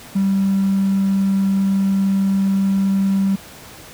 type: tone with hard clipping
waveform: triangle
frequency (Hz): 194.8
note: G3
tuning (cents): -11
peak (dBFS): -14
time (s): 0.15-3.36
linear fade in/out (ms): 10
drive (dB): 3
effects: pink hiss -39 dBFS RMS until 3.93 s + high-pass 60 Hz 12 dB/octave